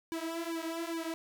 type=tone with flanger; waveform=sawtooth; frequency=330.6 Hz; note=E4; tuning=5 cents sharp; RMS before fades=-37 dBFS; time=0.12-1.14 s; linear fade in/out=0 ms; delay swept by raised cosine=1.5 to 5.6 ms; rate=2.4 Hz; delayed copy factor=-0.85; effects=none